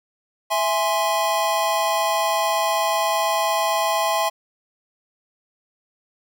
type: chord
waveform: square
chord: E augmented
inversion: none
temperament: equal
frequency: 659.3 / 830.6 / 1046.5 Hz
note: E5 / G#5 / B#5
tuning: 0 / 0 / 0 cents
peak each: -24 dBFS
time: 0.5-4.3 s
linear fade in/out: 20 ms
effects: none